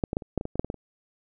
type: clicks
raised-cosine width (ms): 2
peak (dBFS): -11 / -15 / -12 / -26 / -11 / -19 / -18 / -21 / -8 / -20 / -16 / -29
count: 12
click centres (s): 0.038 / 0.131 / 0.169 / 0.222 / 0.377 / 0.411 / 0.454 / 0.556 / 0.595 / 0.646 / 0.701 / 0.743
effects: none